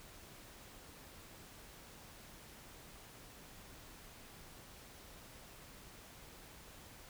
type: silence
effects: pink hiss -56 dBFS RMS until 7.09 s